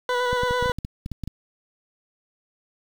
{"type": "tone with vibrato", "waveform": "20% pulse", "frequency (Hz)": 493.9, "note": "B4", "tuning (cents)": 0, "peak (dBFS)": -16, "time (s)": [0.09, 0.72], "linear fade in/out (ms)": 2, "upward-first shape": "square", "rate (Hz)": 9, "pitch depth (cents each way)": 17}
{"type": "clicks", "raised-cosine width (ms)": 5, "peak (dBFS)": -18, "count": 12, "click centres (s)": [0.33, 0.434, 0.509, 0.626, 0.659, 0.697, 0.786, 0.849, 1.061, 1.117, 1.237, 1.276]}
{"effects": ["low-pass 4000 Hz 12 dB/octave", "7-bit"]}